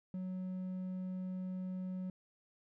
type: tone with hard clipping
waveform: sine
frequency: 185 Hz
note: F#3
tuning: in tune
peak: -39 dBFS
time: 0.14-2.1 s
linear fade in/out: 2 ms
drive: 3 dB
effects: none